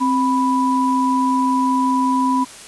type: tone pair together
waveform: sine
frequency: 262.7 / 987.8 Hz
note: C4 / B5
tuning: +7 / 0 cents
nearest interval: octave + major seventh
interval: 2293 cents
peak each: -17 dBFS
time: 0-2.45 s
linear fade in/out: 20 ms
effects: white hiss -38 dBFS RMS until 2.67 s + resampled to 24000 Hz